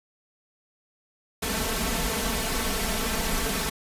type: noise with comb filter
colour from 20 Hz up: pink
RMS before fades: -27 dBFS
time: 1.42-3.7 s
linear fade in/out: 10 ms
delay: 4.5 ms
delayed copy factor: +0.9
effects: resampled to 32000 Hz